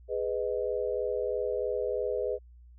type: chord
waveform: sine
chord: G# minor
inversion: none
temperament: just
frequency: 415.3 / 498.4 / 623 Hz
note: G#4 / B4 / D#5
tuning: 0 / +16 / +2 cents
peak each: -32 / -31 / -35 dBFS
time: 0.08-2.39 s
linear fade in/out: 50 ms
effects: added 60 Hz sine -50 dBFS peak until 2.78 s